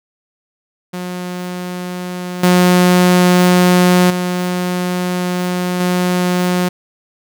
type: tone with level steps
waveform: sawtooth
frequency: 179.8 Hz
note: F#3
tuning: 49 cents flat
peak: -18 / -4 / -12 / -9 dBFS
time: 0.93-6.69 s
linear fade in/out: 10 ms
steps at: 2.43 / 4.1 / 5.8 s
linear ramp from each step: 5 ms
effects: none